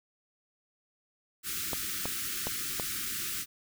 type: band-stop noise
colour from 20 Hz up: white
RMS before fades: -35 dBFS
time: 1.43-3.46 s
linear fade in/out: 50 ms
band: 400 to 1200 Hz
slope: 96 dB/octave
type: clicks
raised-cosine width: 1 ms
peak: -19 dBFS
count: 4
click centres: 1.732 / 2.056 / 2.47 / 2.798 s
effects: none